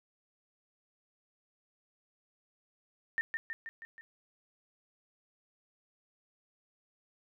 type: tone with echo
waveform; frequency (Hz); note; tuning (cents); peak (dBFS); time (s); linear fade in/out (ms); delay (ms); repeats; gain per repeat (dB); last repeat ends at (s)
sine; 1811; A6; +49; -28; 3.18-3.21; 0; 160; 5; -4; 4.01
effects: none